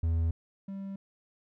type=tone pair in turn; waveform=triangle; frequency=82.41 / 195.44 Hz; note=E2 / G3; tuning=0 / -5 cents; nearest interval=octave + minor third; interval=1495 cents; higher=second; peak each=-23 / -34 dBFS; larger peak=first; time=0.03-0.31 / 0.68-0.96 s; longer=neither; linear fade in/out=5 ms; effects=none